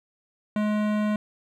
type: tone with hard clipping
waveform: sine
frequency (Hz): 211.1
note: G#3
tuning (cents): +29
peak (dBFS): -24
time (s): 0.56-1.16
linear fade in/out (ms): 2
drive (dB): 18
effects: none